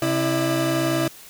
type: tone cluster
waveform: 30% pulse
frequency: 133.8 / 328.6 / 598 Hz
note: C3 / E4 / D5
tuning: +39 / -5 / +31 cents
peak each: -23 / -19 / -25 dBFS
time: 0.02-1.08 s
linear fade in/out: 2 ms
effects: white hiss -44 dBFS RMS until 1.29 s